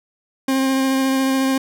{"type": "tone with vibrato", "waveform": "40% pulse", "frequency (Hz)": 266.2, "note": "C4", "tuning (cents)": 30, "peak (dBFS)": -15, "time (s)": [0.48, 1.58], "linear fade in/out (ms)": 5, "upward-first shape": "sine", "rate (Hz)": 14, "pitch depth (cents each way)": 12, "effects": []}